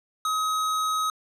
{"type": "tone", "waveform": "square", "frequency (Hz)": 1268, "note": "D#6", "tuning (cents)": 32, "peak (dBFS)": -24, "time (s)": [0.25, 1.1], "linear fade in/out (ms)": 2, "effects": ["low-pass 11000 Hz 12 dB/octave"]}